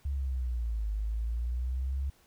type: linear two-way sweep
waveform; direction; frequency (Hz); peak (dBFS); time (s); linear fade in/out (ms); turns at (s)
sine; down then up; 71 to 51.2 to 69.3; -29; 0.05-2.1; 5; 0.92
effects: pink hiss -64 dBFS RMS until 2.26 s